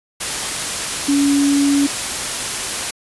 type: tone in noise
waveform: sine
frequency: 282.6 Hz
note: C#4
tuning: 34 cents sharp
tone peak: -12 dBFS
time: 1.08-1.87 s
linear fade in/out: 10 ms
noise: white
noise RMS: -22 dBFS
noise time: 0.2-2.91 s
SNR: +7 dB
effects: resampled to 24000 Hz